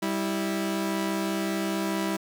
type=tone pair together; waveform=sawtooth; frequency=196 / 327 Hz; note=G3 / E4; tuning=0 / -14 cents; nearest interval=major sixth; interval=886 cents; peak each=-25 dBFS; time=0.02-2.17 s; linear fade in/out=10 ms; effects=9-bit